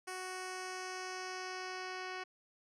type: tone with low-pass filter sweep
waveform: 10% pulse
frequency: 370.5 Hz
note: F#4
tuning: 2 cents sharp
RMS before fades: -43 dBFS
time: 0.07-2.24 s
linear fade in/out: 10 ms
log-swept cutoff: 9400 to 4000 Hz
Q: 1.7
effects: none